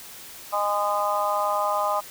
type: harmonic tone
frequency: 205.2 Hz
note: G#3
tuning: 21 cents flat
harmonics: 3 / 4 / 5 / 6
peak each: -27 / -27 / -27 / -27 dBFS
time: 0.52-2.01 s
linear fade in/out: 20 ms
effects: white hiss -42 dBFS RMS until 2.1 s